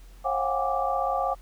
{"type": "tone cluster", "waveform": "sine", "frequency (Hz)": [539, 709, 745, 810, 1171], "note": ["C#5", "F5", "F#5", "G#5", "D6"], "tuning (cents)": [-49, 26, 12, -43, -5], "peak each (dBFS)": -30, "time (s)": [0.24, 1.35], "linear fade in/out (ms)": 20, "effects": ["added 43 Hz sine -45 dBFS peak until 1.41 s", "pink hiss -58 dBFS RMS until 1.41 s"]}